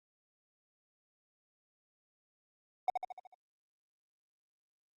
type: tone with echo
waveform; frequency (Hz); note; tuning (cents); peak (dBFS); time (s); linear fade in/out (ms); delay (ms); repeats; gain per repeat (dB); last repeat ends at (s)
triangle; 740; F#5; 0; -23; 2.88-2.9; 2; 74; 6; -5; 3.344
effects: tanh soft clip ceiling -19 dBFS + Opus 48 kbps